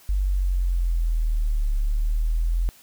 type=linear two-way sweep; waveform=sine; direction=down then up; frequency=49 to 35.58 to 43.41 Hz; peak=-19 dBFS; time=0.09-2.69 s; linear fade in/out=0 ms; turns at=1.76 s; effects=white hiss -52 dBFS RMS until 2.82 s